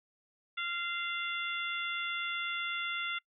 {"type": "harmonic tone", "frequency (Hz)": 692, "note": "F5", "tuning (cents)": -16, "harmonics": [2, 3, 4, 5], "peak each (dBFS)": [-37, -38, -40, -40], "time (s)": [0.57, 3.19], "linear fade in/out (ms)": 10, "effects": ["noise-tail reverb RT60 0.1 s tail -26 dB re dry"]}